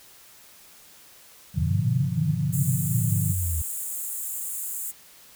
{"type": "chord", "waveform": "sine", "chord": "G dominant seventh", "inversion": "none", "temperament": "equal with one note detuned", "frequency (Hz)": [99.6, 123.47, 146.83, 174.61], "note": ["G2", "B2", "D3", "F3"], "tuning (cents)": [28, 0, 0, 0], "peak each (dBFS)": [-32, -29, -27, -29], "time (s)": [1.54, 3.34], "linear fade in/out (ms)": 20}
{"type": "linear two-way sweep", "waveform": "sine", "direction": "up then down", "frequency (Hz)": [77, 160.5, 77], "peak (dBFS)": -24, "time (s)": [1.58, 3.62], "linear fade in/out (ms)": 5, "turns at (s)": 2.22}
{"type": "high-pass noise", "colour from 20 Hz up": "pink", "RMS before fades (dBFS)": -32, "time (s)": [2.52, 4.92], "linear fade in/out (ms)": 20, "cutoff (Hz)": 7000, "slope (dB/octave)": 96}
{"effects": ["white hiss -51 dBFS RMS until 5.35 s"]}